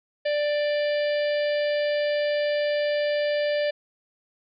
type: harmonic tone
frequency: 589 Hz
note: D5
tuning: 5 cents sharp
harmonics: 1 / 3 / 4 / 5 / 6 / 7 / 8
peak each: -22 / -33 / -38 / -38 / -42 / -45 / -41 dBFS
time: 0.25-3.71 s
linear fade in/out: 10 ms
effects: none